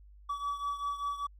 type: beating tone pair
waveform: triangle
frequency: 1143 / 1148.1 Hz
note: D6 / D6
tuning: -47 / -40 cents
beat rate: 5.1 Hz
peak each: -32 / -37 dBFS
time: 0.29-1.27 s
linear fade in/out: 10 ms
effects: added 50 Hz sine -52 dBFS peak until 1.39 s

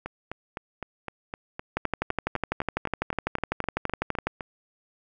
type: two click trains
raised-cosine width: 0.5 ms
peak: -18 / -10 dBFS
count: 18 / 31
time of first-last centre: 0.06-4.408 / 1.77-4.27 s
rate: 3.91 / 12 Hz
effects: none

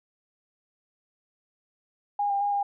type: tone with pitch steps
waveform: sine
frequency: 817 / 799 / 815 / 807 Hz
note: G#5 / G5 / G#5 / G#5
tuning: -29 / +33 / -33 / -50 cents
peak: -23 dBFS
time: 2.19-2.63 s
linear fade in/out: 5 ms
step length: 110 ms
effects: none

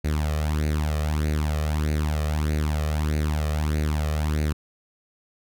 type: tone with flanger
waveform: sawtooth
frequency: 76 Hz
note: D#2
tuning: 40 cents flat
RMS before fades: -24 dBFS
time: 0.04-4.53 s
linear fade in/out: 10 ms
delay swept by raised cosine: 0.46 to 1.66 ms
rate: 1.6 Hz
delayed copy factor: +0.7
effects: none

